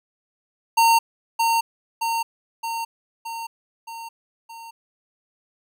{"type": "tone with echo", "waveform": "square", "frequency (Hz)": 916, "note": "A#5", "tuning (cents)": -31, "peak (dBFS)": -14, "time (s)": [0.77, 0.99], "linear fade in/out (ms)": 10, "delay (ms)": 620, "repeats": 6, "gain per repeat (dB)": -4, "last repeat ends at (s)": 4.71, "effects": []}